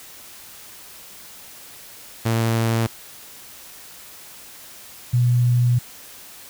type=tone pair in turn; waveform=sawtooth / sine; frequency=114 / 122.05 Hz; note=A#2 / B2; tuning=-38 / -20 cents; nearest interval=minor second; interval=118 cents; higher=second; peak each=-14 dBFS; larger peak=neither; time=2.25-2.87 / 5.13-5.79 s; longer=second; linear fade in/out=10 ms; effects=white hiss -42 dBFS RMS until 6.49 s